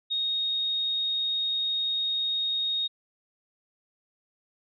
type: tone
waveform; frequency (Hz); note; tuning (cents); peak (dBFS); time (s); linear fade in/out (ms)
sine; 3729; A#7; 0; -25; 0.1-2.88; 20
effects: none